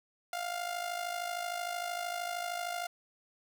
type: tone with amplitude modulation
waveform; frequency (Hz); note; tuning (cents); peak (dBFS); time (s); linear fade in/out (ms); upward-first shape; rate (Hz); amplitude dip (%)
sawtooth; 702; F5; +9; -28; 0.33-2.87; 2; sine; 53.1; 65
effects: none